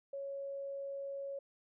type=tone; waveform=sine; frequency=554 Hz; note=C#5; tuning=1 cent flat; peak=-39 dBFS; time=0.13-1.39 s; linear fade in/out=5 ms; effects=none